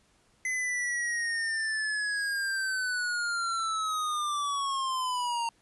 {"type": "linear sweep", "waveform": "square", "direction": "down", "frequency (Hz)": [2040, 920], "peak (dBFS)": -29, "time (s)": [0.45, 5.49], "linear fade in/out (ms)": 2, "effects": ["pink hiss -66 dBFS RMS until 5.61 s", "resampled to 24000 Hz"]}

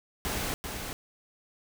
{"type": "noise with echo", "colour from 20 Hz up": "pink", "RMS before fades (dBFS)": -32, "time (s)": [0.25, 0.54], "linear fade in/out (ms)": 0, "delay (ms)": 390, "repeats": 1, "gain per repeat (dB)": -5, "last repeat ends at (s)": 0.93, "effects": []}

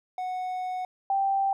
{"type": "tone pair in turn", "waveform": ["triangle", "sine"], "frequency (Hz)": [737, 783.5], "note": ["F#5", "G5"], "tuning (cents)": [-7, -1], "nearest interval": "minor second", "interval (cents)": 106, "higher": "second", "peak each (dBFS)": [-27, -22], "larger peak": "second", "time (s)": [[0.18, 0.85], [1.1, 1.53]], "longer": "first", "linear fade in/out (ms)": 2, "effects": []}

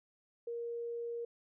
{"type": "tone", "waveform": "sine", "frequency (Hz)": 469.7, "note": "A#4", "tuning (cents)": 13, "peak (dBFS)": -37, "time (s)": [0.47, 1.25], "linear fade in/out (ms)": 5, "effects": []}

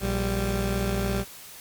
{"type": "tone pair together", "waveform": "20% pulse", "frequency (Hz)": [59.36, 196], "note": ["A#1", "G3"], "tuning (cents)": [32, 0], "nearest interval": "octave + major sixth", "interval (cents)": 2068, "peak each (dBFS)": -22, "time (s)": [0, 1.25], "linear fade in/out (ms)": 50, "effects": ["white hiss -44 dBFS RMS until 1.6 s", "MP3 96 kbps"]}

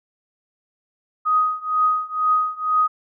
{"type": "tone with tremolo", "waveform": "sine", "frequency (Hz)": 1251, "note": "D#6", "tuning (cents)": 9, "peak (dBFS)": -13, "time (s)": [1.25, 2.88], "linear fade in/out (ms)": 20, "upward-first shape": "triangle", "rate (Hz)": 2.1, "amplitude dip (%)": 95, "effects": []}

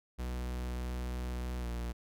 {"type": "tone with pitch glide", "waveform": "45% pulse", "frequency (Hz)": [61.6, 59.23], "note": ["B1", "A#1"], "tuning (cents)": [-4, 28], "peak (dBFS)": -35, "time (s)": [0.18, 1.93], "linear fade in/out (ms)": 20, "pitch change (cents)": -68, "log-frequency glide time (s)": [1.6, 1.66], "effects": []}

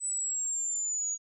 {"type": "linear sweep", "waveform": "sine", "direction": "down", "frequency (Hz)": [8010, 6700], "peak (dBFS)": -29, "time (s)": [0, 1.18], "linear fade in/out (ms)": 50, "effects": []}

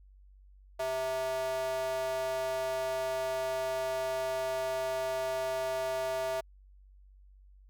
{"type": "tone with high-pass filter", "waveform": "square", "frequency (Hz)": 130.81, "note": "C3", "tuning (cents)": 0, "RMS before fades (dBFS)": -33, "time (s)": [0.79, 6.41], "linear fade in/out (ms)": 10, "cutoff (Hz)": 610, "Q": 4.4, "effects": ["added 48 Hz sine -54 dBFS peak until 7.69 s"]}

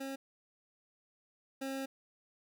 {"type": "tone pair in turn", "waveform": "25% pulse", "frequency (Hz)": [270.5, 269.1], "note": ["C#4", "C4"], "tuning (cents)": [-42, 49], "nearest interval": "unison", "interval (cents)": 9, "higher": "first", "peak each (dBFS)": [-35, -33], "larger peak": "second", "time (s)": [[0, 0.16], [1.61, 1.86]], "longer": "second", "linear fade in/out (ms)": 10, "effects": []}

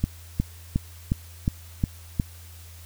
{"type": "click train", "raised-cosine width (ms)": 5, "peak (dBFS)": -9, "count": 7, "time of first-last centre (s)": [0.04, 2.198], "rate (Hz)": 2.78, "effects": ["added 84 Hz sine -43 dBFS peak until 2.85 s", "white hiss -50 dBFS RMS until 2.85 s"]}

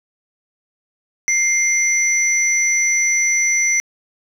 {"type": "tone pair together", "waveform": "sine", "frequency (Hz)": [2100, 5940], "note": ["C7", "F#8"], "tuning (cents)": [6, 6], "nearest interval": "octave + tritone", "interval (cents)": 1800, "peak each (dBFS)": -16, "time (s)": [1.28, 3.8], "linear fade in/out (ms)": 0, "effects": ["tanh soft clip ceiling -6 dBFS", "8-bit"]}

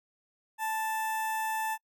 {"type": "tone with notch filter", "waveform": "sawtooth", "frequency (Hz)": 880, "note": "A5", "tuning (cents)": 0, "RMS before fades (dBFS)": -32, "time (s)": [0.58, 1.78], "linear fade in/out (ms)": 50, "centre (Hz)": 4400, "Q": 0.84, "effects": ["noise-tail reverb RT60 0.1 s tail -26 dB re dry"]}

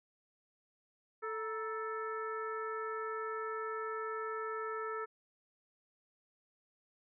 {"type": "harmonic tone with a mistuned harmonic", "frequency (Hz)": 440, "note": "A4", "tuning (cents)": 0, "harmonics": [1, 2, 3, 4, 5], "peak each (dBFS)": [-40, -48, -40, -47, -56], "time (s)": [1.22, 5.06], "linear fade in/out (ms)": 20, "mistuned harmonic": 2, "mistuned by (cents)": 110, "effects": []}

